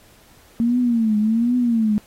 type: tone with vibrato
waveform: sine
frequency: 228.7 Hz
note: A#3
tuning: 33 cents flat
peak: -15 dBFS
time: 0.6-1.98 s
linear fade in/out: 0 ms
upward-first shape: triangle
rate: 1.3 Hz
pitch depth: 160 cents each way
effects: pink hiss -52 dBFS RMS until 2.06 s + AAC 48 kbps